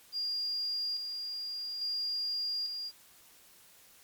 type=tone with tremolo; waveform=sine; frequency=4815 Hz; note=D8; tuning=42 cents sharp; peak=-31 dBFS; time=0.12-2.92 s; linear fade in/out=50 ms; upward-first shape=square; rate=0.59 Hz; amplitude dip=40%; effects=white hiss -59 dBFS RMS until 4.03 s + MP3 96 kbps